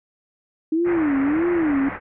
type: tone with vibrato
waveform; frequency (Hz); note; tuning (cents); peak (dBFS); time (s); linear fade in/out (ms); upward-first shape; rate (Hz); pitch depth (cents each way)
sine; 308.6; D#4; -14; -17; 0.72-1.89; 5; sine; 1.6; 220
type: low-pass noise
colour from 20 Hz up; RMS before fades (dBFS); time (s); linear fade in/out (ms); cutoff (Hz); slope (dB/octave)
white; -31; 0.84-2; 50; 2100; 48
effects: none